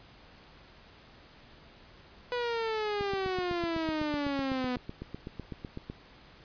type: exponential sweep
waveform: sawtooth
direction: down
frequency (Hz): 493.9 to 246.9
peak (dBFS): -26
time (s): 2.32-4.76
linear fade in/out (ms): 0
type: click train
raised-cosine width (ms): 3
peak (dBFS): -25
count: 24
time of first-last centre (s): 3.01-5.899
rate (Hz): 7.96
effects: pink hiss -55 dBFS RMS until 6.44 s + resampled to 11025 Hz